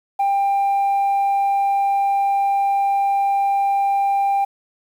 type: tone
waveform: sine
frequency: 794 Hz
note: G5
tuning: 22 cents sharp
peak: -13 dBFS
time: 0.19-4.45 s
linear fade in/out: 10 ms
effects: tanh soft clip ceiling -14 dBFS + 8-bit